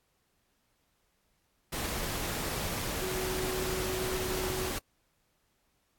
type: tone in noise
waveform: sine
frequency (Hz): 372.3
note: F#4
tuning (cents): +11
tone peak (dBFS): -34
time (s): 3.01-4.71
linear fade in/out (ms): 10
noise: pink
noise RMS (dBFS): -35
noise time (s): 1.72-4.79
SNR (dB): -2
effects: pink hiss -74 dBFS RMS until 5.98 s + AAC 64 kbps